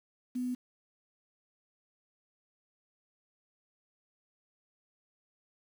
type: tone with quantisation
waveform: sine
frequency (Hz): 249.5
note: B3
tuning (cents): +18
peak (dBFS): -31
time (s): 0.35-0.55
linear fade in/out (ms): 10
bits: 9
effects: none